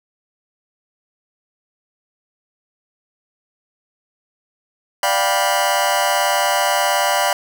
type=chord; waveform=sawtooth; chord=G dominant seventh; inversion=second; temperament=just; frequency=588 / 705.6 / 784 / 980 Hz; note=D5 / F5 / G5 / B5; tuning=+2 / +18 / 0 / -14 cents; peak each=-17 dBFS; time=5.03-7.33 s; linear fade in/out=2 ms; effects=none